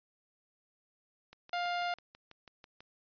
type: click train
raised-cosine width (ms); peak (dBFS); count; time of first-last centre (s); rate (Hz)
0.2; -34; 10; 1.33-2.805; 6.1
type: tone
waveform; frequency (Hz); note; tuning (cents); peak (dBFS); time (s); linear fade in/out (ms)
sawtooth; 703; F5; +11; -28; 1.53-1.94; 2
effects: resampled to 11025 Hz